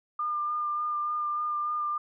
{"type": "tone with vibrato", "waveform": "sine", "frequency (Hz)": 1203, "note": "D6", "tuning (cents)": 41, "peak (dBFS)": -27, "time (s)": [0.19, 1.98], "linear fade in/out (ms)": 5, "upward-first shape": "sine", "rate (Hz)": 3.4, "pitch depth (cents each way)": 15, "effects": []}